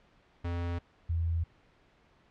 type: tone pair in turn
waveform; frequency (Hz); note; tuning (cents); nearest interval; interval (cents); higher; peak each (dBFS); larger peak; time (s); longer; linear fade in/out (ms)
square / sine; 86.4 / 83.23; F2 / E2; -18 / +17; minor second; 65; first; -32 / -27; second; 0.44-0.79 / 1.09-1.44; neither; 10
effects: pink hiss -64 dBFS RMS until 2.3 s + low-pass 3000 Hz 12 dB/octave